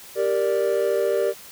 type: chord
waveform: triangle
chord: G minor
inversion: none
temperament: equal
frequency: 392 / 466.2 / 587.3 Hz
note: G4 / Bb4 / D5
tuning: 0 / 0 / 0 cents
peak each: -21 dBFS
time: 0.15-1.34 s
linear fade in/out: 50 ms
effects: tanh soft clip ceiling -10 dBFS + white hiss -43 dBFS RMS until 1.51 s